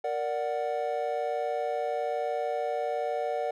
triangle chord, Bb augmented, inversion none, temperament equal, 466.2 / 587.3 / 740 Hz, Bb4 / D5 / F#5, 0 / 0 / 0 cents, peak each -31 / -30 / -30 dBFS, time 0.04-3.51 s, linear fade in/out 5 ms, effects none

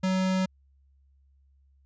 square tone, 187.4 Hz, F#3, 22 cents sharp, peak -24 dBFS, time 0.03-0.46 s, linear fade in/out 10 ms, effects added 68 Hz sine -59 dBFS peak until 1.85 s + resampled to 16000 Hz

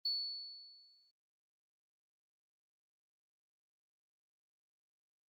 sine tone with exponential decay, 4435 Hz, C#8, in tune, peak -31 dBFS, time 0.05-1.11 s, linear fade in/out 5 ms, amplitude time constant 230 ms, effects tanh soft clip ceiling -27 dBFS + Opus 24 kbps

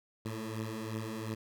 15% pulse beating tone pair, 108.5 / 111.3 Hz, A2 / A2, -24 / +20 cents, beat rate 2.8 Hz, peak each -35 / -32 dBFS, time 0.25-1.35 s, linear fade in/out 10 ms, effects none

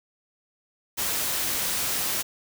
white noise, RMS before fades -27 dBFS, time 0.97-2.23 s, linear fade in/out 20 ms, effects none

